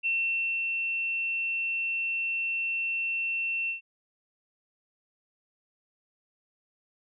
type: tone with ADSR envelope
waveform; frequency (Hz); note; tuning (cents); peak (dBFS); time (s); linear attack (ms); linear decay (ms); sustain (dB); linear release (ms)
sine; 2700; E7; +41; -24; 0.03-3.81; 30; 550; -3; 120
effects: none